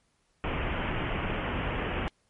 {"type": "low-pass noise", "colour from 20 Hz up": "pink", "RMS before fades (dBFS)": -31, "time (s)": [0.44, 2.08], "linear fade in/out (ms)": 0, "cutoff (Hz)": 3100, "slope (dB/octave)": 96, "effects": ["pink hiss -71 dBFS RMS until 2.29 s", "MP3 48 kbps"]}